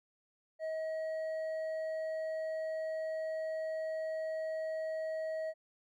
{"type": "tone with hard clipping", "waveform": "sine", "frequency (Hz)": 636, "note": "D#5", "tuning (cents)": 38, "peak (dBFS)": -36, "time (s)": [0.59, 5.54], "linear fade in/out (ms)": 50, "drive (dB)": 4, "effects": []}